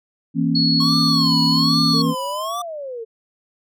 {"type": "chord", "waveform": "sine", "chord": "A# diminished", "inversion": "second", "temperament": "equal with one note detuned", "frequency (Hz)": [164.81, 233.1, 271.8], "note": ["E3", "A#3", "C#4"], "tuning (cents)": [0, 0, -34], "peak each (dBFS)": [-20, -21, -20], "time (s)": [0.34, 2.15], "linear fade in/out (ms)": 50}
{"type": "tone", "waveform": "sine", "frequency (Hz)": 4356, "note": "C#8", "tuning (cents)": -31, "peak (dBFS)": -17, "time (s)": [0.55, 2.02], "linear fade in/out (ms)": 5}
{"type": "tone with vibrato", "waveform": "square", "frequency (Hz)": 1083, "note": "C#6", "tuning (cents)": -41, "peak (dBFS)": -25, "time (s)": [0.8, 2.62], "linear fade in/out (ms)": 5, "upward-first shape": "sine", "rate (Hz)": 1.2, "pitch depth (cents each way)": 170}
{"type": "exponential two-way sweep", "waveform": "sine", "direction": "up then down", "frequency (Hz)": [439.4, 720, 439.4], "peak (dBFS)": -27, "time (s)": [1.93, 3.05], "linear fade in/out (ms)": 20, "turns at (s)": 2.6}
{"effects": []}